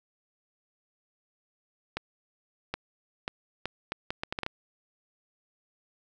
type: accelerating click train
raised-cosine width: 0.3 ms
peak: -15 dBFS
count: 11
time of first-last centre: 1.97-4.464 s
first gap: 770 ms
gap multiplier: 0.7
effects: none